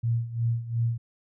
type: tone with tremolo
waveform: sine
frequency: 116.54 Hz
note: A#2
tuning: in tune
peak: -21 dBFS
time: 0.03-0.98 s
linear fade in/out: 10 ms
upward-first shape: sine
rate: 2.8 Hz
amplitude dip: 80%
effects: none